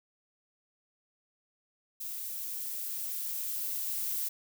violet noise with level ramp, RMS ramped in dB -39 to -33 dBFS, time 2-4.29 s, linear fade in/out 10 ms, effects none

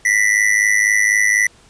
square tone with amplitude modulation, 1975.5 Hz, B6, in tune, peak -9 dBFS, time 0.05-1.47 s, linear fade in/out 5 ms, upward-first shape sine, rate 104 Hz, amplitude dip 85%, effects pink hiss -49 dBFS RMS until 1.69 s + resampled to 22050 Hz

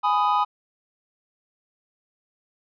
triangle chord, G# minor, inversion none, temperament just, 830.6 / 996.7 / 1245.9 Hz, G#5 / B5 / D#6, 0 / +16 / +2 cents, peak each -21 dBFS, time 0.03-0.45 s, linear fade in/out 20 ms, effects resampled to 11025 Hz

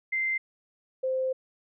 sine tone pair in turn, 2083 / 520.8 Hz, C7 / C5, -8 / -8 cents, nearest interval 2 octaves, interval 2400 cents, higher first, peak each -25 dBFS, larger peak neither, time 0.12-0.38 / 1.03-1.33 s, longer second, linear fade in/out 10 ms, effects none

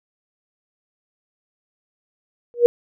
sine tone with exponential growth, 478.2 Hz, A#4, 44 cents sharp, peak -3 dBFS, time 2.54-2.66 s, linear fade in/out 0 ms, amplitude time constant 26 ms, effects none

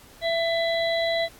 harmonic tone with a mistuned harmonic, 667 Hz, E5, 20 cents sharp, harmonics 1 / 3 / 5 / 6, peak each -23 / -29 / -35 / -31 dBFS, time 0.21-1.29 s, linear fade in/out 50 ms, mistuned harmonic 6, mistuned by -16 cents, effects pink hiss -50 dBFS RMS until 1.39 s + AAC 64 kbps

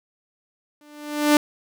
sawtooth tone with exponential growth, 296.4 Hz, D4, 16 cents sharp, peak -7 dBFS, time 0.81-1.37 s, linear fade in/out 2 ms, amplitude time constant 120 ms, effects none

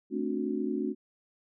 sine chord, D dominant seventh, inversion second, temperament just, 220.2 / 264.3 / 293.7 / 367.1 Hz, A3 / C4 / D4 / F#4, +2 / +18 / 0 / -14 cents, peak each -34 dBFS, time 0.1-0.95 s, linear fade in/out 50 ms, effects none

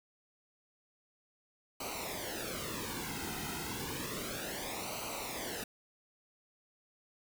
pink noise with flanger, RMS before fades -40 dBFS, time 1.8-5.64 s, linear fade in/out 5 ms, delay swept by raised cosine 0.57 to 1.77 ms, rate 0.31 Hz, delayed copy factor -0.8, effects none

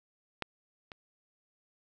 clicks, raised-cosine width 0.3 ms, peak -17 / -28 dBFS, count 2, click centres 0.423 / 0.918 s, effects none

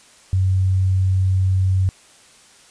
sine tone, 94.2 Hz, F#2, 32 cents sharp, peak -14 dBFS, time 0.33-1.89 s, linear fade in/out 0 ms, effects white hiss -49 dBFS RMS until 2.7 s + resampled to 22050 Hz

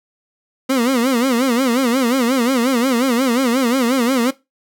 30% pulse tone with vibrato, 250 Hz, B3, 21 cents sharp, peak -11 dBFS, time 0.69-4.31 s, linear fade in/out 10 ms, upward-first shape sine, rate 5.6 Hz, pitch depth 150 cents each way, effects noise-tail reverb RT60 0.2 s tail -17 dB re dry

